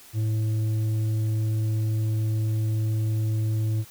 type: tone with tanh clipping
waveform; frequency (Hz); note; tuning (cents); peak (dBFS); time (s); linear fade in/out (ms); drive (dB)
sine; 109.1; A2; -14; -23; 0.13-3.85; 50; 6
effects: white hiss -49 dBFS RMS until 3.9 s